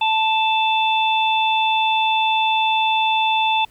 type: harmonic tone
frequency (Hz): 880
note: A5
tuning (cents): 0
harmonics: 1 / 3 / 4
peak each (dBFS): -17 / -22 / -23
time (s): 0.01-3.65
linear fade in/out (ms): 5
effects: pink hiss -54 dBFS RMS until 3.7 s